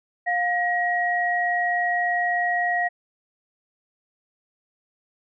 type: tone pair together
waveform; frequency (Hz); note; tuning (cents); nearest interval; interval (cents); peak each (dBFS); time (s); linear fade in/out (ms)
sine; 708 / 1898.3; F5 / A#6; +23 / +31; octave + perfect fourth; 1708; -23; 0.26-2.89; 20
effects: none